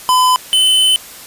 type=tone pair in turn; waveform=square; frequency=1010 / 3037 Hz; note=B5 / F#7; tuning=+39 / +44 cents; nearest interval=octave + perfect fifth; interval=1905 cents; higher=second; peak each=-9 dBFS; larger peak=neither; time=0.09-0.36 / 0.53-0.96 s; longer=second; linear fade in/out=0 ms; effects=white hiss -34 dBFS RMS until 1.26 s + resampled to 32000 Hz